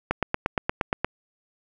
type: click train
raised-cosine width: 0.5 ms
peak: -7 dBFS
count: 9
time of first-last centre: 0.11-1.046 s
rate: 8.55 Hz
effects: none